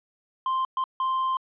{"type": "tone bursts at uneven times", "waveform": "triangle", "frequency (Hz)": 1046.5, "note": "C6", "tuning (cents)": 0, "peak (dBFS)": -21, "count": 3, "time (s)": [[0.46, 0.65], [0.77, 0.84], [1, 1.37]], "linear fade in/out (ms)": 2, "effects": ["resampled to 8000 Hz"]}